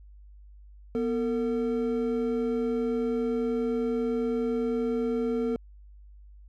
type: tone pair together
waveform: triangle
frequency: 244.9 / 452.5 Hz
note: B3 / A4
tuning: -14 / +48 cents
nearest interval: major seventh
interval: 1062 cents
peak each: -26 dBFS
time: 0.95-5.56 s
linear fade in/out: 0 ms
effects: added 50 Hz sine -47 dBFS peak until 6.48 s